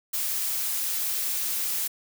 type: noise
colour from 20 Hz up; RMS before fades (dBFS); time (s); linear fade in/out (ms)
blue; -28; 0.13-1.88; 10
effects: none